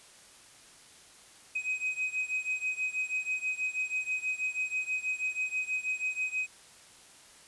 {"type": "beating tone pair", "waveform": "triangle", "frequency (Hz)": [2518, 2524.2], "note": ["D#7", "D#7"], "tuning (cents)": [20, 24], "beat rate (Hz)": 6.2, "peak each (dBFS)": [-31, -33], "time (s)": [1.55, 6.47], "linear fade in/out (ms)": 10, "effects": ["white hiss -55 dBFS RMS until 7.47 s", "resampled to 24000 Hz"]}